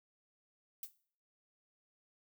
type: noise with exponential decay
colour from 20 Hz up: violet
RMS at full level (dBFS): -39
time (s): 0.83-0.93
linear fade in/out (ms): 2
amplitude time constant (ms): 20
effects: noise-tail reverb RT60 0.5 s tail -18 dB re dry